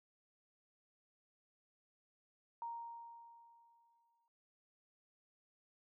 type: tone with exponential decay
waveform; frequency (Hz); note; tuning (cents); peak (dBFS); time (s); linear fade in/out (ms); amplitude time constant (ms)
sine; 932.3; A#5; 0; -40; 2.62-4.28; 1; 360
effects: none